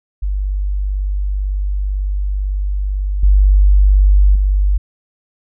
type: tone with level steps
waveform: sine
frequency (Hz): 49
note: G1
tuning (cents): 0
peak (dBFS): -15 / -6 / -10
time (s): 0.22-4.78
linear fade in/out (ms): 10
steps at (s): 3.23 / 4.35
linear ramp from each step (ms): 5
effects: none